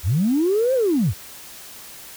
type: linear two-way sweep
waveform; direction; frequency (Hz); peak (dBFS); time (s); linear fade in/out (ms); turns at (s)
sine; up then down; 66.2 to 539 to 66.2; -15; 0.03-1.14; 50; 0.74
effects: tanh soft clip ceiling -11 dBFS + white hiss -40 dBFS RMS until 2.16 s